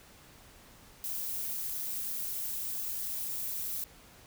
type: noise with amplitude modulation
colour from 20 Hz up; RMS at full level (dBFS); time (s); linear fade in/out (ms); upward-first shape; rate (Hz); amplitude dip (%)
violet; -33; 1.04-3.84; 0; sine; 297; 65
effects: pink hiss -56 dBFS RMS until 4.26 s